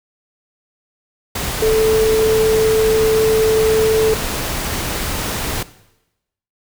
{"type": "tone in noise", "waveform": "sine", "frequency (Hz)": 439.2, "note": "A4", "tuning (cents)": -3, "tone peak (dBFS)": -11, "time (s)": [1.62, 4.14], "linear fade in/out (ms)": 5, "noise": "pink", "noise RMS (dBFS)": -22, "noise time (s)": [1.35, 5.63], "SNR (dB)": 8, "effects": ["noise-tail reverb RT60 0.9 s tail -17 dB re dry"]}